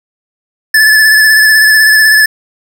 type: tone with vibrato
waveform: square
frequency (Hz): 1736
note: A6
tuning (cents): -24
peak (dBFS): -4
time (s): 0.74-2.26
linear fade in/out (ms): 5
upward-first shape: sine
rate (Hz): 16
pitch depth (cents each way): 27
effects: none